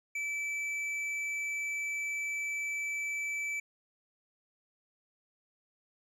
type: tone with hard clipping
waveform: sine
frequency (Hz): 2313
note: D7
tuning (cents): -27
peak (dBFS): -34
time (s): 0.15-3.6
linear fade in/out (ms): 5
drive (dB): 6
effects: none